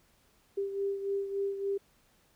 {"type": "beating tone pair", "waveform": "sine", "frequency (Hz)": [395.6, 399.1], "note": ["G4", "G4"], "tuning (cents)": [16, 31], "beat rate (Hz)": 3.5, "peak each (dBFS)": [-31, -38], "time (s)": [0.57, 1.78], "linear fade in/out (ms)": 10, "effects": ["pink hiss -67 dBFS RMS until 2.35 s"]}